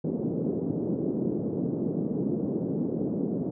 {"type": "band-pass noise", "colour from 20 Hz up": "pink", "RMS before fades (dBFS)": -29, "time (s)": [0.04, 3.51], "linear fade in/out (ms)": 5, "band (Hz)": [160, 420], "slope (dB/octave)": 24, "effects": []}